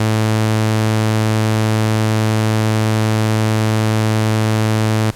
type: tone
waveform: sawtooth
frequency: 109.3 Hz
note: A2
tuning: 11 cents flat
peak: -9 dBFS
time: 0-5.11 s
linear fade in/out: 5 ms
effects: pink hiss -39 dBFS RMS until 5.15 s + low-pass 12000 Hz 12 dB/octave